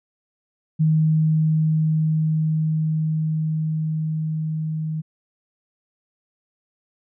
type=tone with level ramp; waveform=sine; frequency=157 Hz; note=D#3; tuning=16 cents sharp; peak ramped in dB=-14 to -23 dBFS; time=0.79-5.02 s; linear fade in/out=20 ms; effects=none